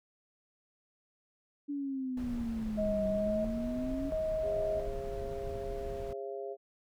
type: exponential two-way sweep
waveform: sine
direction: down then up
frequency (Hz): 290 to 194.6 to 281.3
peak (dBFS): -33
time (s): 1.68-4.11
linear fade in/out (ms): 20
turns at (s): 3.07
type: noise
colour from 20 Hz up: brown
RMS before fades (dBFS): -42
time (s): 2.17-6.13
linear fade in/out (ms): 2
type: tone with tremolo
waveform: sine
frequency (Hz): 632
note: D#5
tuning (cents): +27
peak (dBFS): -30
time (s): 2.77-4.88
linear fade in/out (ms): 20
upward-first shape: square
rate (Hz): 0.74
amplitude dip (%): 65
type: harmonic tone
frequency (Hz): 135.7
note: C#3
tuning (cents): -36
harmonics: 3 / 4 / 5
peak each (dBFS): -39 / -43 / -43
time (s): 4.42-6.57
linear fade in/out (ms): 50
effects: none